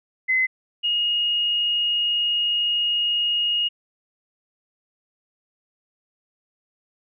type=tone pair in turn; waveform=sine; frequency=2043 / 2867 Hz; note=C7 / F7; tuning=-42 / +45 cents; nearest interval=tritone; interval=587 cents; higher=second; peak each=-17 / -19 dBFS; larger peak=first; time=0.28-0.47 / 0.83-3.69 s; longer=second; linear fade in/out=20 ms; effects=none